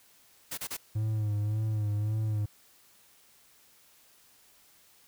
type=noise bursts; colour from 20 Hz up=white; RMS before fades=-36 dBFS; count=3; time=0.51-0.77 s; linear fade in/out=10 ms; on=66 ms; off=31 ms
type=tone with vibrato; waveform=triangle; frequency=106.5 Hz; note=G#2; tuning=44 cents sharp; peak=-25 dBFS; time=0.95-2.46 s; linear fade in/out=10 ms; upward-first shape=sine; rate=1.8 Hz; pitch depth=48 cents each way
effects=white hiss -61 dBFS RMS until 5.07 s